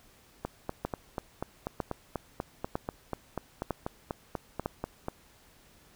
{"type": "two click trains", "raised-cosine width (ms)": 1, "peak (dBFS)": [-18, -16], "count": [20, 5], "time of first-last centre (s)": [[0.45, 5.084], [0.85, 4.66]], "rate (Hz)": [4.1, 1.05], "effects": ["pink hiss -60 dBFS RMS until 5.95 s"]}